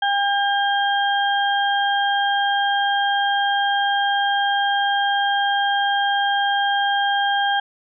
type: harmonic tone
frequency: 803 Hz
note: G5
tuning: 41 cents sharp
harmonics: 1 / 2 / 4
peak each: -19 / -22 / -25 dBFS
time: 0.02-7.6 s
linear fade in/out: 5 ms
effects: none